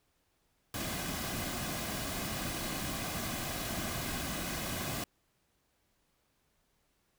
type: noise with comb filter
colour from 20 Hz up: pink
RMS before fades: -37 dBFS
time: 0.74-5.04 s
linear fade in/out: 2 ms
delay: 2.2 ms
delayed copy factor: -0.5
effects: pink hiss -75 dBFS RMS until 7.18 s